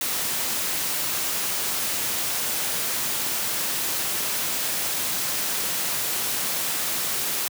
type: noise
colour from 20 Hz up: white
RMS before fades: -26 dBFS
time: 0.01-7.48 s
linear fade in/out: 2 ms
effects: high-pass 100 Hz 12 dB/octave